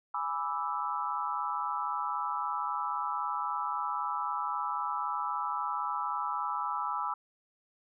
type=chord; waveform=sine; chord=E dominant seventh; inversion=first; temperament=equal; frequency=830.6 / 987.8 / 1174.7 / 1318.5 Hz; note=G#5 / B5 / D6 / E6; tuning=0 / 0 / 0 / 0 cents; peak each=-38 / -35 / -37 / -35 dBFS; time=0.14-7.14 s; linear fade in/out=5 ms; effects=none

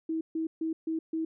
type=tone bursts; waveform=sine; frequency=322.2 Hz; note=E4; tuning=39 cents flat; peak=-28 dBFS; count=5; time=0.09-1.25 s; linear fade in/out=5 ms; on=120 ms; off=140 ms; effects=none

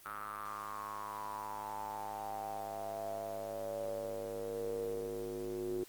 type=tone with band-pass filter sweep; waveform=square; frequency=51.91 Hz; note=G#1; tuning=in tune; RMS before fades=-41 dBFS; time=0.05-5.84 s; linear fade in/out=5 ms; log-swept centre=1300 to 370 Hz; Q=8.8; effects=white hiss -58 dBFS RMS until 5.88 s + Opus 32 kbps

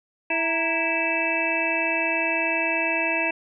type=harmonic tone with a mistuned harmonic; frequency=329.6 Hz; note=E4; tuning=in tune; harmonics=1 / 2 / 3 / 5 / 6 / 7 / 8; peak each=-31 / -29 / -31 / -33 / -34 / -30 / -24 dBFS; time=0.3-3.31 s; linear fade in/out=5 ms; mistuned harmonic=3; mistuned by=-100 cents; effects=none

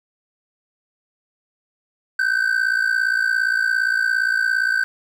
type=ring-modulated tone; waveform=triangle; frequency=1541 Hz; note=G6; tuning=30 cents flat; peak=-12 dBFS; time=2.19-4.84 s; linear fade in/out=0 ms; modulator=28.7 Hz; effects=none

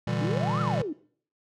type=chord; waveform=square; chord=E half-diminished seventh; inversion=second; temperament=just; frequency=118.67 / 148.33 / 164.81 / 197.78 Hz; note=Bb2 / D3 / E3 / G3; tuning=+31 / +18 / 0 / +16 cents; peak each=-31 / -33 / -33 / -33 dBFS; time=0.07-0.82 s; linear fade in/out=5 ms
type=exponential two-way sweep; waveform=sine; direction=up then down; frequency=277.2 to 1396.9 to 277.2 Hz; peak=-29 dBFS; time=0.21-0.93 s; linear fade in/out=5 ms; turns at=0.61 s
effects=noise-tail reverb RT60 0.5 s tail -20 dB re dry + low-pass 5000 Hz 12 dB/octave

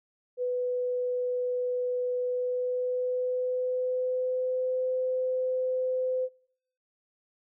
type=tone with pitch glide; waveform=sine; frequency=496.6 to 511.7 Hz; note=B4 to C5; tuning=+9 to -39 cents; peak=-26 dBFS; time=0.37-6.29 s; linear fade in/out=50 ms; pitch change=+52 cents; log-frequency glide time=2.19-4.89 s; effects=noise-tail reverb RT60 0.7 s tail -25 dB re dry

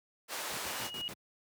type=band-pass noise; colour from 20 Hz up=pink; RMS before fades=-39 dBFS; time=0.28-0.91 s; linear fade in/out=50 ms; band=570 to 16000 Hz; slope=12 dB/octave
type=tone with exponential growth; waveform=sine; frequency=2888 Hz; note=F#7; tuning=43 cents flat; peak=-33 dBFS; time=0.29-1.08 s; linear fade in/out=0 ms; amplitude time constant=170 ms
type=noise with tremolo; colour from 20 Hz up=pink; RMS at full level=-44 dBFS; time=0.5-1.14 s; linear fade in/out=10 ms; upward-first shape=square; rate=6.8 Hz; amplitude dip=80%
effects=high-pass 100 Hz 12 dB/octave

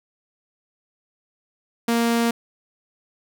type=tone; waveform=sawtooth; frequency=233.1 Hz; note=A#3; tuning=in tune; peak=-14 dBFS; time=1.88-2.31 s; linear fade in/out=5 ms; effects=none

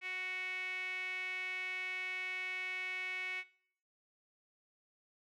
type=tone with band-pass filter; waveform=sawtooth; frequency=370 Hz; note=F#4; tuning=in tune; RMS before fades=-41 dBFS; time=0.01-3.44 s; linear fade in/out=50 ms; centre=2300 Hz; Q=8.5; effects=noise-tail reverb RT60 0.6 s tail -20 dB re dry

